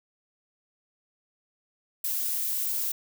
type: noise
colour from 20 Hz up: violet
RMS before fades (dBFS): -29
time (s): 2.04-2.92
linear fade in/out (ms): 5
effects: none

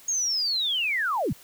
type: linear sweep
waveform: sine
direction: down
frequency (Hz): 6645 to 77.78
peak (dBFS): -23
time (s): 0.08-1.33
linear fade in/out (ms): 5
effects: white hiss -51 dBFS RMS until 1.43 s

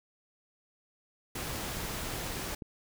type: noise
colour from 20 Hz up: pink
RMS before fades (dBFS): -37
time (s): 1.35-2.55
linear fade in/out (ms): 5
type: clicks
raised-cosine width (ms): 3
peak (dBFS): -28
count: 4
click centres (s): 1.77 / 2.138 / 2.243 / 2.622
effects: none

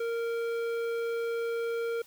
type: tone with tanh clipping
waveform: triangle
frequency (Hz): 463.9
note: A#4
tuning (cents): -8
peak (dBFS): -31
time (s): 0-2.02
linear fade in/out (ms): 5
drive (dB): 17
effects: white hiss -57 dBFS RMS until 2.06 s

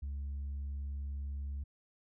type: tone with tanh clipping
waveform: sine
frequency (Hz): 70.1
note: C#2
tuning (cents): +20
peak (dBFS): -37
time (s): 0.02-1.64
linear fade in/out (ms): 10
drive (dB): 1
effects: none

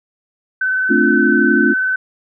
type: tone with vibrato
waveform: sine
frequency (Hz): 1520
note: F#6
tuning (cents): +46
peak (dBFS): -14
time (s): 0.61-1.96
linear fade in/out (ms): 5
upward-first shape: square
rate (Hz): 19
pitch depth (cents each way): 13
type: chord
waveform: sine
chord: D minor seventh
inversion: second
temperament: equal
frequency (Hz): 220 / 261.6 / 293.7 / 349.2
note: A3 / C4 / D4 / F4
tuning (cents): 0 / 0 / 0 / 0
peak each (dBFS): -17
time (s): 0.89-1.74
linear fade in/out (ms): 20
effects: none

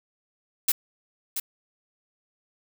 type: noise with echo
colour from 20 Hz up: blue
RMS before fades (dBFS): -21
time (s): 0.68-0.72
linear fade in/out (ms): 5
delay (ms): 680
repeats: 1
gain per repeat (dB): -8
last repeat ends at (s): 1.4
effects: none

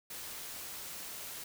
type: noise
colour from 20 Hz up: white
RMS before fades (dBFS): -44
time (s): 0.1-1.44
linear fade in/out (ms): 5
effects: none

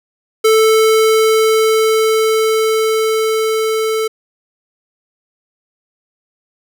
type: tone with level ramp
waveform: square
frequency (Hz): 440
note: A4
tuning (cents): 0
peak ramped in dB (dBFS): -8 to -15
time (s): 0.44-4.08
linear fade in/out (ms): 10
effects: none

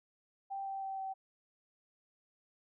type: tone with pitch steps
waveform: sine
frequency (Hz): 784 / 779 / 774.1 / 769.2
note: G5 / G5 / G5 / G5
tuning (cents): 0 / -11 / -22 / -33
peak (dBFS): -37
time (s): 0.5-1.14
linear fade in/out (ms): 20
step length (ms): 160
effects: none

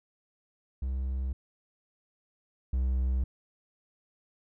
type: tone pair in turn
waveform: triangle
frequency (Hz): 65.41 / 63.99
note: C2 / C2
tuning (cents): 0 / -38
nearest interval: unison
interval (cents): 38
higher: first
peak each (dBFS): -27 / -23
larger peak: second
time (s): 0.82-1.33 / 2.73-3.24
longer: neither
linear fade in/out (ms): 5
effects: none

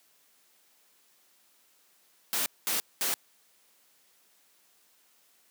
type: noise bursts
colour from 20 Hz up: white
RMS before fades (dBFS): -29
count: 3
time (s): 2.33-3.14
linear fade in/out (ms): 0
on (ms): 130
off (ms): 210
effects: white hiss -65 dBFS RMS until 5.5 s + high-pass 200 Hz 12 dB/octave

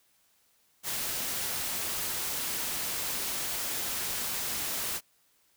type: noise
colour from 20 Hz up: white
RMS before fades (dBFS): -33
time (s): 0.83-5.01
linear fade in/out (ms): 50
effects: white hiss -68 dBFS RMS until 5.56 s

